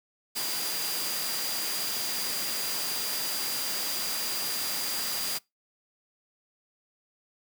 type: tone in noise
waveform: sine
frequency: 4798 Hz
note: D8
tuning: 36 cents sharp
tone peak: -34 dBFS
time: 0.35-5.39 s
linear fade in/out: 20 ms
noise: white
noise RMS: -32 dBFS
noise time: 0.35-5.39 s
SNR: -5 dB
effects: noise-tail reverb RT60 0.2 s tail -24 dB re dry + high-pass 150 Hz 12 dB/octave